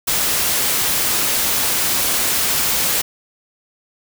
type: noise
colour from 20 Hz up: white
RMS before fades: -18 dBFS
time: 0.07-3.02 s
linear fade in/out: 10 ms
effects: none